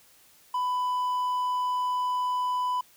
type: tone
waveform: triangle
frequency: 997 Hz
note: B5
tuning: 16 cents sharp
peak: -23 dBFS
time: 0.54-2.81 s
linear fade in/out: 5 ms
effects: white hiss -58 dBFS RMS until 2.96 s